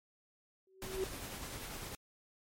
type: tone with exponential growth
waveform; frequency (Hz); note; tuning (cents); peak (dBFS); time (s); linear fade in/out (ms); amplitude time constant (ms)
sine; 379.7; F#4; +45; -30; 0.67-1.04; 2; 80
type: noise with tremolo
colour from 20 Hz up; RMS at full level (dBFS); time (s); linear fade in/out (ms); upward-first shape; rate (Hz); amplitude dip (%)
pink; -43; 0.82-1.95; 0; triangle; 10; 35
effects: MP3 64 kbps